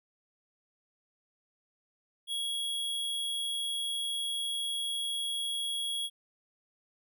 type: tone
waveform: square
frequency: 3322 Hz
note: G#7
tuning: in tune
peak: -32 dBFS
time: 2.27-6.1 s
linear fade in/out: 50 ms
effects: none